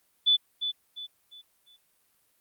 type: tone with echo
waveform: sine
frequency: 3480 Hz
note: A7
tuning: 20 cents flat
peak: -18 dBFS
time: 0.26-0.37 s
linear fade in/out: 20 ms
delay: 350 ms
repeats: 4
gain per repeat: -9 dB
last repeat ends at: 1.77 s
effects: white hiss -69 dBFS RMS until 2.4 s + Opus 32 kbps